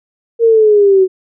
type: linear sweep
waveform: sine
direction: down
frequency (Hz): 466.2 to 370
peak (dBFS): -5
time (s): 0.39-1.08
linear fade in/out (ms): 50
effects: none